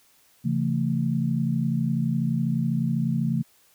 sine tone cluster, 136 / 168 / 224.2 Hz, C#3 / E3 / A3, -33 / +33 / +33 cents, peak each -26 dBFS, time 0.44-3.43 s, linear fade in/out 20 ms, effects white hiss -60 dBFS RMS until 3.74 s

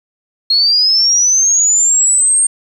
sine linear sweep, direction up, 4254 to 8680 Hz, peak -8 dBFS, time 0.5-2.47 s, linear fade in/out 5 ms, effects 7-bit

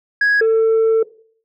sine tone pair in turn, 1661.2 / 446.9 Hz, G#6 / A4, 0 / +27 cents, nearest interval octave + major seventh, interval 2273 cents, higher first, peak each -9 / -8 dBFS, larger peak second, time 0.21-0.41 / 0.41-1.03 s, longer second, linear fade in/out 5 ms, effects noise-tail reverb RT60 0.5 s tail -19 dB re dry + tanh soft clip ceiling -10 dBFS

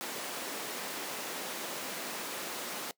pink high-pass noise, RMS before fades -39 dBFS, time 0.01-2.91 s, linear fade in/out 0 ms, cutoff 300 Hz, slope 12 dB/octave, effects noise-tail reverb RT60 0.1 s tail -21 dB re dry + high-pass 150 Hz 12 dB/octave

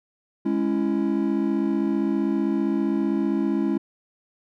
triangle chord, C# minor, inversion second, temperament just, 207.9 / 277.2 / 332.6 Hz, G#3 / C#4 / E4, +2 / 0 / +16 cents, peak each -23 dBFS, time 0.45-3.78 s, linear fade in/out 10 ms, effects none

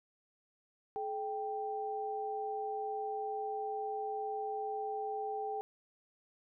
sine tone pair together, 427.4 / 785.2 Hz, G#4 / G5, +50 / +3 cents, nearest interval major seventh, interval 1053 cents, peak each -39 / -37 dBFS, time 0.96-5.61 s, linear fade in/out 0 ms, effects none

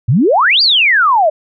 sine exponential two-way sweep, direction up then down, 102.3 to 4873 to 591 Hz, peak -7 dBFS, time 0.08-1.3 s, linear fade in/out 10 ms, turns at 0.62 s, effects none

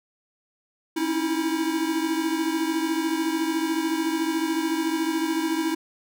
square tone cluster, 274.6 / 320.6 / 334.4 Hz, C#4 / E4 / E4, -16 / -48 / +25 cents, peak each -33 / -25 / -31 dBFS, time 0.96-5.75 s, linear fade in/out 10 ms, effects none

